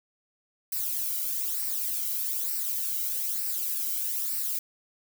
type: noise with flanger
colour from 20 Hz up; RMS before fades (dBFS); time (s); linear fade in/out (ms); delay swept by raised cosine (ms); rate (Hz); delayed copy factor
violet; -30; 0.72-4.59; 5; 0.29 to 1.16; 1.1; -0.6
effects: none